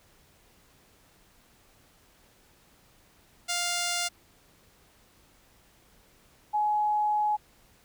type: tone pair in turn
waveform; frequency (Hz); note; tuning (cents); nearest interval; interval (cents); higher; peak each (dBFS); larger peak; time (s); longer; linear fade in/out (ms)
5% pulse / sine; 701 / 842.3; F5 / G#5; +6 / +24; minor third; 318; second; -16 / -23; first; 3.48-4.09 / 6.53-7.37; second; 20
effects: pink hiss -61 dBFS RMS until 7.84 s